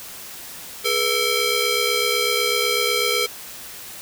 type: ring-modulated tone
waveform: 15% pulse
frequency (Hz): 904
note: A5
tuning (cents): +47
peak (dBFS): -9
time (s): 0.84-3.27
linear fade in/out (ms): 20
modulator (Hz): 1390
effects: white hiss -37 dBFS RMS until 4.01 s